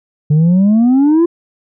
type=exponential sweep; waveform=sine; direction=up; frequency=145.9 to 348.3 Hz; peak=-4 dBFS; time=0.3-1.26 s; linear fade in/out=10 ms; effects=tanh soft clip ceiling -6 dBFS